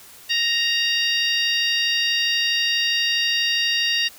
harmonic tone, 932.3 Hz, A#5, in tune, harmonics 2 / 3 / 4 / 5 / 6, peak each -25 / -22 / -25 / -26 / -30 dBFS, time 0.29-4.09 s, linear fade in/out 20 ms, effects white hiss -45 dBFS RMS until 4.18 s

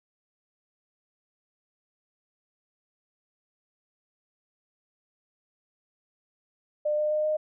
sine tone with pitch steps, 600 / 604.9 / 609.8 / 614.7 Hz, D5 / D#5 / D#5 / D#5, +37 / -49 / -35 / -21 cents, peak -23 dBFS, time 6.85-7.37 s, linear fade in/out 10 ms, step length 130 ms, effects none

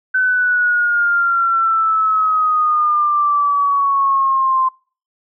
sine exponential sweep, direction down, 1522 to 1041 Hz, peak -12 dBFS, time 0.14-4.69 s, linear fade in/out 10 ms, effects noise-tail reverb RT60 0.4 s tail -26 dB re dry

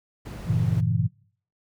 brown noise, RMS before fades -33 dBFS, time 0.25-0.81 s, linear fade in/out 10 ms
sine chord, G diminished seventh, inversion none, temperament equal, 98 / 116.54 / 138.59 / 164.81 Hz, G2 / Bb2 / Db3 / Fb3, 0 / 0 / 0 / 0 cents, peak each -26 / -24 / -28 / -26 dBFS, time 0.46-1.08 s, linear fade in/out 20 ms
effects noise-tail reverb RT60 0.5 s tail -22 dB re dry + high-pass 60 Hz 12 dB/octave

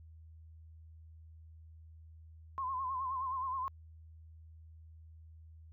sine tone with vibrato, 1046.5 Hz, C6, in tune, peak -34 dBFS, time 2.58-3.68 s, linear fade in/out 0 ms, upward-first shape sine, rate 9.5 Hz, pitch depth 73 cents each way, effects added 80 Hz sine -52 dBFS peak until 5.72 s

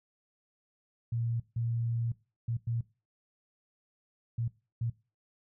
sine tone bursts at uneven times, 116.54 Hz, A#2, in tune, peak -29 dBFS, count 6, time 1.12-1.4 / 1.56-2.12 / 2.48-2.57 / 2.67-2.81 / 4.38-4.48 / 4.81-4.9 s, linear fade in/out 5 ms, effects noise-tail reverb RT60 0.3 s tail -19 dB re dry

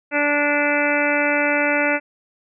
harmonic tone, 291.6 Hz, D4, 12 cents flat, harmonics 1 / 2 / 3 / 4 / 5 / 6 / 7 / 8 / 9, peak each -24 / -22 / -27 / -34 / -23 / -29 / -24 / -26 / -27 dBFS, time 0.11-2 s, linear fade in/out 50 ms, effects none

